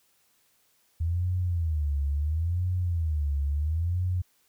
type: tone with vibrato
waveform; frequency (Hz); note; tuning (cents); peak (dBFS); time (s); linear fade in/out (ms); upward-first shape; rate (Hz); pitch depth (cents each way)
sine; 80.1; E2; -49; -24; 1-4.22; 10; sine; 0.73; 220
effects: white hiss -67 dBFS RMS until 4.48 s